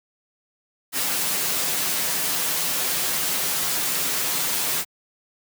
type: noise with comb filter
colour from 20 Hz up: white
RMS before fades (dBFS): -24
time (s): 0.92-4.85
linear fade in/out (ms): 50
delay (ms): 8.9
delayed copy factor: -0.6
effects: high-pass 100 Hz 12 dB/octave